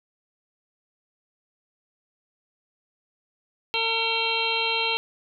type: harmonic tone with a mistuned harmonic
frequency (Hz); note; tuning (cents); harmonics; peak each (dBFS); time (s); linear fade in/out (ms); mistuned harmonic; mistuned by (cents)
453.7; A#4; -47; 1 / 2 / 3 / 5 / 6 / 7 / 8 / 9; -32 / -30 / -37 / -33 / -27 / -28 / -38 / -31; 3.74-4.97; 0; 8; +52
effects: none